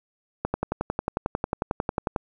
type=click train; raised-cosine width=1 ms; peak=-10 dBFS; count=20; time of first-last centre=0.45-2.162 s; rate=11.1 Hz; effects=none